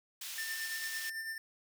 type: high-pass noise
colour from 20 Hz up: pink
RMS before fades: -43 dBFS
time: 0.21-1.1 s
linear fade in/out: 5 ms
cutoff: 2700 Hz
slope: 12 dB/octave
type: tone with tremolo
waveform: square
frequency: 1791 Hz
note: A6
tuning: 30 cents sharp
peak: -37 dBFS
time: 0.38-1.38 s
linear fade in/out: 2 ms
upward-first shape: sine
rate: 9 Hz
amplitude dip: 45%
effects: none